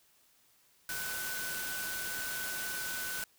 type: tone in noise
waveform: sine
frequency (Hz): 1503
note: F#6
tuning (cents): +27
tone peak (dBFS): -39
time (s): 0.89-3.24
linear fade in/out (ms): 2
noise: white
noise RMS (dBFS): -39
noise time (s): 0.89-3.24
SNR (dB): -3
effects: white hiss -67 dBFS RMS until 3.38 s